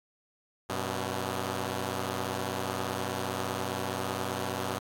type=tone pair together; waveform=5% pulse; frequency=95.09 / 123.47 Hz; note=F#2 / B2; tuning=+48 / 0 cents; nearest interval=perfect fourth; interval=452 cents; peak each=-22 / -23 dBFS; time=0.69-4.79 s; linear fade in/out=10 ms; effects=AAC 64 kbps